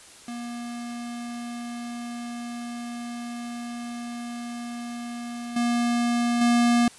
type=tone with level steps; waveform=square; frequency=238.3 Hz; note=A#3; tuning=38 cents sharp; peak=-33 / -22 / -18 dBFS; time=0.28-6.88 s; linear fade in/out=2 ms; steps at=5.56 / 6.41 s; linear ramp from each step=5 ms; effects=white hiss -48 dBFS RMS until 6.98 s + resampled to 24000 Hz